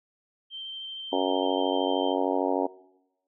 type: tone with vibrato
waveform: sine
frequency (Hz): 3130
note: G7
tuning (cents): -3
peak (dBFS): -35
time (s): 0.5-2.16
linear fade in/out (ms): 50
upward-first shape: triangle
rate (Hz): 13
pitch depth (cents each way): 14
type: harmonic tone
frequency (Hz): 93.2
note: F#2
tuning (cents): +13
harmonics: 3 / 4 / 5 / 6 / 7 / 8 / 9 / 10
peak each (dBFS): -29 / -30 / -31 / -32 / -32 / -33 / -34 / -34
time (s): 1.12-2.67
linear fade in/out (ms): 10
effects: noise-tail reverb RT60 0.9 s tail -21 dB re dry